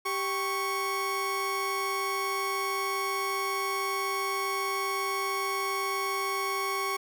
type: tone pair together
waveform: 30% pulse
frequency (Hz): 392 / 1108.7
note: G4 / C#6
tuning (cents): 0 / 0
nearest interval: octave + tritone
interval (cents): 1800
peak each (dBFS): -31 / -27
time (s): 0.05-6.97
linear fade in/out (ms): 10
effects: none